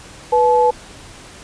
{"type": "tone pair together", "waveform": "sine", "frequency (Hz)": [491.1, 862.4], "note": ["B4", "A5"], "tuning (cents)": [-10, -35], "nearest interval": "minor seventh", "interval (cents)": 975, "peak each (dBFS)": -13, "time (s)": [0.32, 0.71], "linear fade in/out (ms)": 10, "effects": ["pink hiss -39 dBFS RMS until 1.43 s", "resampled to 22050 Hz"]}